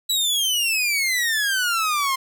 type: exponential sweep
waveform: sawtooth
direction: down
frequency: 3962 to 1046.5 Hz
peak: -16 dBFS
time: 0.09-2.16 s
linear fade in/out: 10 ms
effects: none